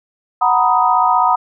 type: chord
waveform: sine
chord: B major seventh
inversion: second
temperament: equal with one note detuned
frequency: 740 / 932.3 / 987.8 / 1248.1 Hz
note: F#5 / A#5 / B5 / D#6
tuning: 0 / 0 / 0 / +5 cents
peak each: -16 dBFS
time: 0.41-1.36 s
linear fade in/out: 10 ms
effects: none